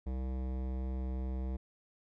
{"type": "tone with hard clipping", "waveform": "sine", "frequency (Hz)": 64.4, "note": "C2", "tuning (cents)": -27, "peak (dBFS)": -36, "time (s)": [0.06, 1.57], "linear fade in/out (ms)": 10, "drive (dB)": 17, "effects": []}